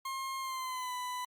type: tone with pitch glide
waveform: 40% pulse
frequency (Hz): 1068 to 996.5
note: C6 to B5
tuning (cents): +35 to +15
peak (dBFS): -35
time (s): 0.05-1.25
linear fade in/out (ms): 5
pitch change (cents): -120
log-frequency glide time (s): 0.39-0.93
effects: Opus 48 kbps